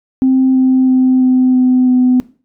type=tone with pitch steps; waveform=sine; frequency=261.6 / 259.6 / 257.7 / 255.8 / 253.9 / 252 Hz; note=C4 / C4 / C4 / C4 / B3 / B3; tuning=0 / -13 / -26 / -39 / +48 / +35 cents; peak=-6 dBFS; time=0.22-2.2 s; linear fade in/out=0 ms; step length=330 ms; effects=noise-tail reverb RT60 0.4 s tail -20 dB re dry + tanh soft clip ceiling -3 dBFS